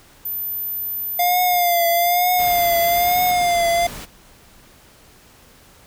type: tone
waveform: sine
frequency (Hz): 13920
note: A9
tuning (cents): -20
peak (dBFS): -23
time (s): 0.25-3.31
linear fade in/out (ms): 5
type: tone with vibrato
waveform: square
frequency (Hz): 702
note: F5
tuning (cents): +9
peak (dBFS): -16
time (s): 1.19-3.87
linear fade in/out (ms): 5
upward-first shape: triangle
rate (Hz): 1.1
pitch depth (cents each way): 62
type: noise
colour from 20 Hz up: pink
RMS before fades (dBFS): -34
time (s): 2.38-4.06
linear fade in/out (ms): 20
effects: pink hiss -49 dBFS RMS until 5.86 s